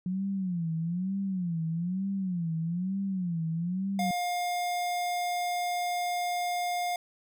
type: tone with vibrato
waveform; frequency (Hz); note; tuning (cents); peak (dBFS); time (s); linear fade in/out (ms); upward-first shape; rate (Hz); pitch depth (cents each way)
sine; 178.4; F3; +37; -28; 0.06-4.11; 2; sine; 1.1; 170
type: tone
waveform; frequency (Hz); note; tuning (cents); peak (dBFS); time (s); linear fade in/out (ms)
square; 709; F5; +26; -29; 3.99-6.96; 2
effects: none